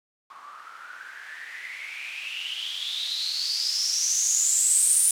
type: noise with low-pass filter sweep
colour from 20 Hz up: violet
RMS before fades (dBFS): -27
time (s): 0.3-5.11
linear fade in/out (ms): 2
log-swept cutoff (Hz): 1100 to 9500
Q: 9.9
effects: none